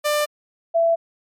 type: tone pair in turn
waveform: sawtooth / sine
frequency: 595 / 667.4 Hz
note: D5 / E5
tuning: +22 / +21 cents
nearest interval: major second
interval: 199 cents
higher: second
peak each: -14 dBFS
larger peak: neither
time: 0.04-0.26 / 0.74-0.96 s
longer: neither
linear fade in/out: 20 ms
effects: MP3 64 kbps